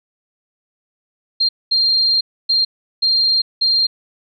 sine tone bursts at uneven times, 4192 Hz, C8, 2 cents sharp, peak -12 dBFS, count 5, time 1.4-1.49 / 1.71-2.21 / 2.49-2.65 / 3.02-3.42 / 3.61-3.87 s, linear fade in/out 10 ms, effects none

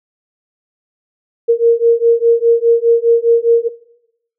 sine beating tone pair, 462.7 / 467.6 Hz, A#4 / A#4, -13 / +5 cents, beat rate 4.9 Hz, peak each -11 / -10 dBFS, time 1.48-3.69 s, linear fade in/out 20 ms, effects noise-tail reverb RT60 0.8 s tail -18 dB re dry

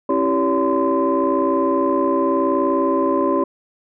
sine tone cluster, 270.8 / 331.7 / 391 / 567 / 1027 Hz, C#4 / E4 / G4 / C#5 / C6, -40 / +11 / -4 / +39 / -33 cents, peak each -21 dBFS, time 0.09-3.44 s, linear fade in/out 5 ms, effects tanh soft clip ceiling -7 dBFS

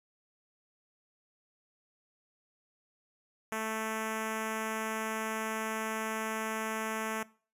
5% pulse tone with notch filter, 220 Hz, A3, in tune, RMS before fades -35 dBFS, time 3.52-7.23 s, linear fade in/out 2 ms, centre 4200 Hz, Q 0.74, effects noise-tail reverb RT60 0.4 s tail -21 dB re dry + resampled to 32000 Hz

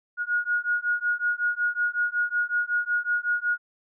sine beating tone pair, 1440 / 1445.4 Hz, F#6 / F#6, -47 / -41 cents, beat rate 5.4 Hz, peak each -26 dBFS, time 0.17-3.58 s, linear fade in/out 50 ms, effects none

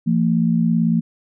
sine tone pair together, 169.38 / 227.4 Hz, E3 / A#3, +47 / -43 cents, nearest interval perfect fourth, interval 510 cents, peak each -17 dBFS, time 0.06-1.01 s, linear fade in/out 20 ms, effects none

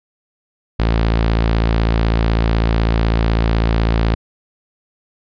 sawtooth tone, 56 Hz, A1, 31 cents sharp, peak -9 dBFS, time 0.79-4.15 s, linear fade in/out 10 ms, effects resampled to 11025 Hz

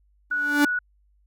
45% pulse tone with exponential growth, 290.1 Hz, D4, 21 cents flat, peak -14 dBFS, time 0.3-0.65 s, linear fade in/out 5 ms, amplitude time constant 74 ms
sine tone, 1469 Hz, F#6, 13 cents flat, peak -22 dBFS, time 0.31-0.79 s, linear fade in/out 5 ms
effects added 50 Hz sine -59 dBFS peak until 1.26 s

